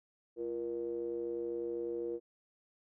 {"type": "ring-modulated tone", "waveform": "triangle", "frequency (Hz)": 64, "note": "C2", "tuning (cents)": -38, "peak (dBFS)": -30, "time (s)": [0.36, 2.2], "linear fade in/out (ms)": 50, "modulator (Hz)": 410, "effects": []}